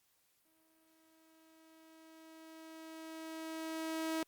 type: tone with exponential growth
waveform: sawtooth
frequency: 321 Hz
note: E4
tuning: 46 cents flat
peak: -30 dBFS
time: 0.45-4.23 s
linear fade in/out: 2 ms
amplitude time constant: 820 ms
effects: white hiss -75 dBFS RMS until 4.27 s + Opus 48 kbps